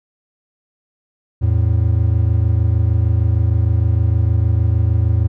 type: tone pair together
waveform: triangle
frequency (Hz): 82.99 / 109.5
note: E2 / A2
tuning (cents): +12 / -8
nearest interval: perfect fourth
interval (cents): 480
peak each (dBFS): -13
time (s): 1.41-5.28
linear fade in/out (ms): 20
effects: none